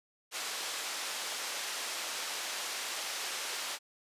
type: band-pass noise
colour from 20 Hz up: white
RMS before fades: -38 dBFS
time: 0.31-3.79 s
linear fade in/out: 50 ms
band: 490 to 6400 Hz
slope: 12 dB/octave
effects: resampled to 32000 Hz